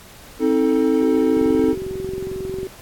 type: chord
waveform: triangle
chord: A diminished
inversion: first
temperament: just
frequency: 264 / 316.8 / 440 Hz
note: C4 / Eb4 / A4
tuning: +16 / +31 / 0 cents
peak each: -17 dBFS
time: 0.39-1.76 s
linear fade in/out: 50 ms
type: tone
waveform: sine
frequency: 379.4 Hz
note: F#4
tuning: 43 cents sharp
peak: -25 dBFS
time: 1.02-2.67 s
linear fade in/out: 0 ms
type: click train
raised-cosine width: 3 ms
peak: -18 dBFS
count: 29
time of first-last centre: 1.37-2.631 s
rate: 22.2 Hz
effects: pink hiss -43 dBFS RMS until 2.81 s + AAC 64 kbps